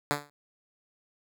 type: tone with exponential decay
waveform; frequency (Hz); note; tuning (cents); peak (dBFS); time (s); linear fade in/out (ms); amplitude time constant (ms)
5% pulse; 145.5; D3; -16; -11; 0.11-0.3; 0; 41
effects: none